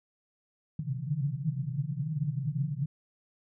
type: band-pass noise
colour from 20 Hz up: pink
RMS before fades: -32 dBFS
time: 0.79-2.86 s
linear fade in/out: 5 ms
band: 130 to 160 Hz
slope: 96 dB/octave
effects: none